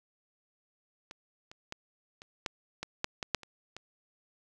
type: clicks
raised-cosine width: 0.2 ms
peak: -27 / -30 / -21 / -30 / -15 / -19 / -12 / -17 / -9 / -30 / -25 dBFS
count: 11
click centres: 1.111 / 1.515 / 1.724 / 2.219 / 2.462 / 2.83 / 3.044 / 3.228 / 3.347 / 3.433 / 3.766 s
effects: none